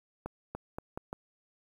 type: accelerating click train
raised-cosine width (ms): 1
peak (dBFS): -23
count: 5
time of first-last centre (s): 0.26-1.129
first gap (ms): 290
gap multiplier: 0.81
effects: 9-bit